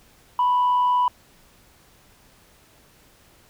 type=tone with frequency modulation; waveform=sine; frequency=987.8 Hz; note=B5; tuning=in tune; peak=-15 dBFS; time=0.39-1.08 s; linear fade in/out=2 ms; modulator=79.2 Hz; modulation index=0.27; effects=tanh soft clip ceiling -14 dBFS + pink hiss -55 dBFS RMS until 3.49 s